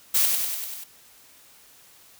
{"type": "noise with echo", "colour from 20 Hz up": "blue", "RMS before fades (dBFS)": -20, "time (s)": [0.14, 0.26], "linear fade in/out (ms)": 10, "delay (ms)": 97, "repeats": 6, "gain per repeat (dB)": -3, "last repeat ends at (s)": 0.842, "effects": ["white hiss -53 dBFS RMS until 2.19 s"]}